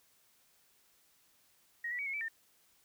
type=tone with pitch steps; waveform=sine; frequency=1881 / 1953 / 2260 / 2174 / 2314 / 1809 Hz; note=A#6 / B6 / C#7 / C#7 / D7 / A6; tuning=+15 / -20 / +33 / -34 / -26 / +48 cents; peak=-35 dBFS; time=1.84-2.284 s; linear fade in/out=5 ms; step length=74 ms; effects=white hiss -69 dBFS RMS until 2.84 s